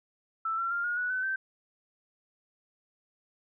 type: tone with pitch steps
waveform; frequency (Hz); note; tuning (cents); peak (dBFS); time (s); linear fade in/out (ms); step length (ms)
sine; 1324 / 1359.7 / 1396.3 / 1433.9 / 1472.5 / 1512.1 / 1552.8; E6 / F6 / F6 / F6 / F#6 / F#6 / G6; +7 / -47 / -1 / +45 / -9 / +37 / -17; -28; 0.45-1.36; 5; 130
effects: none